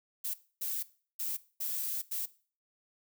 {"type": "noise bursts at uneven times", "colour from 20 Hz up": "violet", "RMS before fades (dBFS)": -35, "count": 5, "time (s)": [[0.24, 0.34], [0.61, 0.83], [1.19, 1.37], [1.6, 2.02], [2.11, 2.26]], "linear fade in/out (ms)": 10, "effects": ["noise-tail reverb RT60 0.4 s tail -18 dB re dry"]}